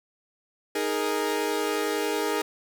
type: chord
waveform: sawtooth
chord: D# suspended fourth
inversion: none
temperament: equal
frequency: 311.1 / 415.3 / 466.2 Hz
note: D#4 / G#4 / A#4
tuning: 0 / 0 / 0 cents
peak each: -27 / -24 / -26 dBFS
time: 0.75-2.42 s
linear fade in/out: 5 ms
effects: none